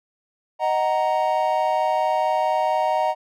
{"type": "chord", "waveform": "triangle", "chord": "D# minor", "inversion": "none", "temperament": "just", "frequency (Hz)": [622.3, 746.7, 933.4], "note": ["D#5", "F#5", "A#5"], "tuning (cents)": [0, 16, 2], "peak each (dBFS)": -21, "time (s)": [0.59, 3.15], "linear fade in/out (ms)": 50, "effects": []}